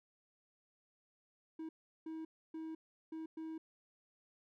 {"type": "tone bursts at uneven times", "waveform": "triangle", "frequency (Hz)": 320, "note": "D#4", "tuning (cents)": 49, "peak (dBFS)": -40, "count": 5, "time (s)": [[1.59, 1.69], [2.06, 2.25], [2.54, 2.75], [3.12, 3.26], [3.37, 3.58]], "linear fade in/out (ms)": 5, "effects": []}